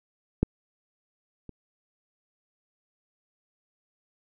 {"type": "clicks", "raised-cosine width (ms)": 3, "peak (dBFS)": [-8, -28], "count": 2, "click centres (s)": [0.43, 1.493], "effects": []}